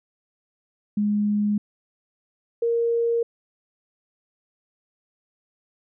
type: tone pair in turn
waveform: sine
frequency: 207.7 / 466.3 Hz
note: G#3 / A#4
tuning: 0 / +1 cents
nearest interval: octave + major second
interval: 1401 cents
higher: second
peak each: -19 dBFS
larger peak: neither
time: 0.97-1.58 / 2.62-3.23 s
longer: neither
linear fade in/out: 5 ms
effects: none